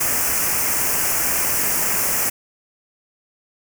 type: band-stop noise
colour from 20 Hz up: white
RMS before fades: -20 dBFS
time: 0-2.3 s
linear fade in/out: 10 ms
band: 2700 to 5300 Hz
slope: 48 dB/octave
effects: none